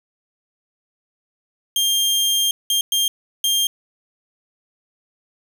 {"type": "tone bursts at uneven times", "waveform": "sawtooth", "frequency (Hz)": 3200, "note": "G7", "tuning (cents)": 35, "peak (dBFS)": -13, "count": 4, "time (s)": [[1.76, 2.51], [2.7, 2.81], [2.92, 3.08], [3.44, 3.67]], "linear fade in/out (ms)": 2, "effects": []}